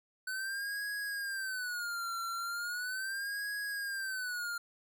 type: tone with vibrato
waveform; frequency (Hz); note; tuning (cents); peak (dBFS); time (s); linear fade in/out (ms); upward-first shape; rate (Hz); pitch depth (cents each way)
square; 1504; F#6; +28; -36; 0.27-4.58; 5; sine; 0.38; 170
effects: none